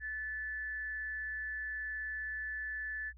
sine tone with amplitude modulation, 1741 Hz, A6, 19 cents flat, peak -35 dBFS, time 0-3.13 s, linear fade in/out 50 ms, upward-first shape sine, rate 215 Hz, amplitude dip 35%, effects added 60 Hz sine -52 dBFS peak until 3.17 s

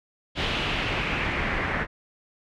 pink noise with low-pass filter sweep, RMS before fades -27 dBFS, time 0.35-1.87 s, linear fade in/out 50 ms, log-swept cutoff 3300 to 1800 Hz, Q 2.6, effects none

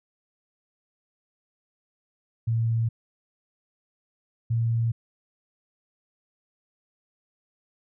sine tone pair in turn, 114.4 / 115.4 Hz, A#2 / A#2, -32 / -17 cents, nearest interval unison, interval 15 cents, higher second, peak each -21 dBFS, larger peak neither, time 2.47-2.89 / 4.5-4.92 s, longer neither, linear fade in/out 10 ms, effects none

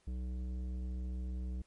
sine tone with tanh clipping, 62.4 Hz, B1, 19 cents sharp, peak -38 dBFS, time 0.07-1.62 s, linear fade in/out 5 ms, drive 12 dB, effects pink hiss -72 dBFS RMS until 1.66 s + MP3 48 kbps

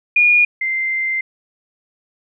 sine tone pair in turn, 2437 / 2085 Hz, D#7 / C7, -37 / -7 cents, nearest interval minor third, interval 270 cents, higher first, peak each -9 / -17 dBFS, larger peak first, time 0.16-0.45 / 0.61-1.21 s, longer second, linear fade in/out 5 ms, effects none

